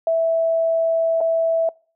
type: tone with dropouts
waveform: sine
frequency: 657 Hz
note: E5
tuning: 6 cents flat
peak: -15 dBFS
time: 0.07-1.69 s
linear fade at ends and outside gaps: 2 ms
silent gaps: 1.206-1.211 s
effects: noise-tail reverb RT60 0.4 s tail -25 dB re dry